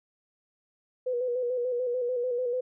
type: tone with vibrato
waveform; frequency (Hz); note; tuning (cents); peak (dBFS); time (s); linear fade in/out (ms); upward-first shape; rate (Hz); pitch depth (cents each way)
sine; 493.9; B4; 0; -26; 1.06-2.61; 10; square; 6.8; 43
effects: none